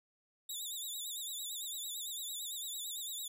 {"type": "tone with vibrato", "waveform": "15% pulse", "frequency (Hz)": 3668, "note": "A#7", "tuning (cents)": -29, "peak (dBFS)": -33, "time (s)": [0.49, 3.28], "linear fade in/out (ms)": 5, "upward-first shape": "sine", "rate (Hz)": 8.9, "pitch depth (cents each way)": 110, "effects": []}